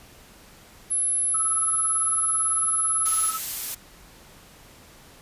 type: tone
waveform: sine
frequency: 10970 Hz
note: F9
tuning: 32 cents flat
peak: -21 dBFS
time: 0.9-3.31 s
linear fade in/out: 20 ms
type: tone with tremolo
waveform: sine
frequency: 1301 Hz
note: E6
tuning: 23 cents flat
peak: -25 dBFS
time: 1.34-3.39 s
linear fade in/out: 5 ms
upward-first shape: triangle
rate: 18 Hz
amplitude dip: 90%
type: noise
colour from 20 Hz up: blue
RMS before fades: -29 dBFS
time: 3.05-3.75 s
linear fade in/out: 10 ms
effects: pink hiss -50 dBFS RMS until 5.21 s + resampled to 32000 Hz